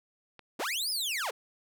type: click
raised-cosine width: 0.3 ms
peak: -32 dBFS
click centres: 0.393 s
type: linear two-way sweep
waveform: sawtooth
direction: up then down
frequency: 159.7 to 5210 to 361.3 Hz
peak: -27 dBFS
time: 0.59-1.31 s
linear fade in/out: 10 ms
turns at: 0.9 s
effects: none